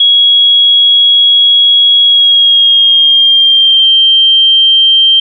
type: tone with pitch glide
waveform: sine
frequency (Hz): 3322 to 3150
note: G#7 to G7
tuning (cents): 0 to +8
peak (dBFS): -3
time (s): 0-5.2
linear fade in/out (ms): 5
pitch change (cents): -92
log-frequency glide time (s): 2.03-3.88
effects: none